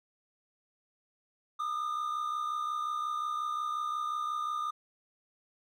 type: tone pair together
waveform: triangle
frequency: 1209.4 / 1275 Hz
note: D#6 / D#6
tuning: -50 / +42 cents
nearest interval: minor second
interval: 92 cents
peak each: -30 / -38 dBFS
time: 1.59-4.71 s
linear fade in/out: 10 ms
effects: none